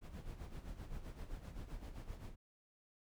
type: noise with tremolo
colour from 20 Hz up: brown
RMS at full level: -45 dBFS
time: 0.01-2.36 s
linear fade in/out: 50 ms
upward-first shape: sine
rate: 7.7 Hz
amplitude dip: 65%
effects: none